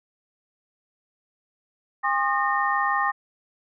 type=tone cluster; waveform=sine; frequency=809 / 1070 / 1216 / 1835 Hz; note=G#5 / C6 / D#6 / A#6; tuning=-46 / +38 / -40 / -28 cents; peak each=-26 dBFS; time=2.03-3.12 s; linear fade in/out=20 ms; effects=none